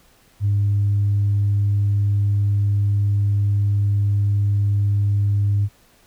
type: tone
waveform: sine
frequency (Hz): 101.5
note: G#2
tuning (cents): -39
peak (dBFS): -14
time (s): 0.4-5.69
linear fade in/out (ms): 50
effects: tanh soft clip ceiling -12 dBFS + pink hiss -55 dBFS RMS until 6.06 s